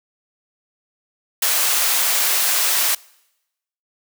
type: high-pass noise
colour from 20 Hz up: white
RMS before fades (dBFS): -18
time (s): 1.42-2.95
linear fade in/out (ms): 5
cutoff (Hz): 640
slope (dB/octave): 12
effects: noise-tail reverb RT60 0.9 s tail -24 dB re dry